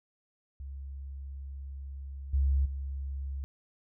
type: tone with level steps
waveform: sine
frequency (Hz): 68.4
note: C#2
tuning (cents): -23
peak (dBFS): -38 / -23 / -33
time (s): 0.6-3.44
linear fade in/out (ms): 0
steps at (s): 2.33 / 2.65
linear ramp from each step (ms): 10
effects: none